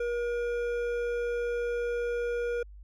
sine tone with hard clipping, 477.4 Hz, A#4, 41 cents sharp, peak -30 dBFS, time 0-2.63 s, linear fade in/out 5 ms, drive 9 dB, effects added 50 Hz sine -45 dBFS peak until 2.83 s

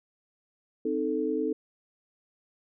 sine chord, A diminished, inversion first, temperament equal, 261.6 / 311.1 / 440 Hz, C4 / Eb4 / A4, 0 / 0 / 0 cents, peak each -32 / -30 / -29 dBFS, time 0.85-1.53 s, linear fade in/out 5 ms, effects none

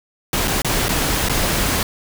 pink noise with dropouts, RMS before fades -19 dBFS, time 0.33-1.83 s, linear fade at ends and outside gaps 2 ms, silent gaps 0.475-0.479 / 0.619-0.646 / 0.884-0.89 / 1.287-1.295 s, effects none

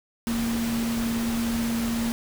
sine tone in noise, 231.3 Hz, A#3, 13 cents flat, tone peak -24 dBFS, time 0.27-2.12 s, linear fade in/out 0 ms, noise pink, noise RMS -33 dBFS, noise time 0.27-2.12 s, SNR +6 dB, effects none

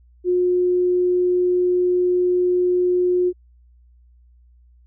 sine tone, 359.5 Hz, F#4, 50 cents flat, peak -15 dBFS, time 0.24-3.33 s, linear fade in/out 50 ms, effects added 60 Hz sine -49 dBFS peak until 4.86 s

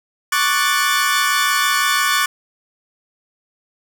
sawtooth chord, D major seventh, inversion third, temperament equal, 1108.7 / 1174.7 / 1480 / 1760 Hz, C#6 / D6 / F#6 / A6, 0 / 0 / 0 / 0 cents, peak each -17 dBFS, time 0.32-2.26 s, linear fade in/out 5 ms, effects 8-bit

